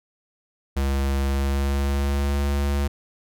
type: tone with pitch glide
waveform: square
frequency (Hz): 68.5 to 70.59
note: C#2 to C#2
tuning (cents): -20 to +32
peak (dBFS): -21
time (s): 0.76-2.88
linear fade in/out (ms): 10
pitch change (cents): +52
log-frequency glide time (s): 1.27-2.39
effects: none